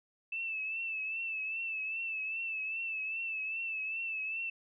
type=tone with vibrato; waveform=sine; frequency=2637 Hz; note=E7; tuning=in tune; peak=-34 dBFS; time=0.32-4.5 s; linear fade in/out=5 ms; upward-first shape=triangle; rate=2.5 Hz; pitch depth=59 cents each way; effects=none